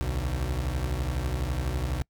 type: beating tone pair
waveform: 30% pulse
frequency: 62.4 / 74.4 Hz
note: B1 / D2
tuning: +19 / +23 cents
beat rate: 12 Hz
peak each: -26 / -29 dBFS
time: 0.01-2.02 s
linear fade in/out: 0 ms
effects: noise-tail reverb RT60 0.1 s tail -26 dB re dry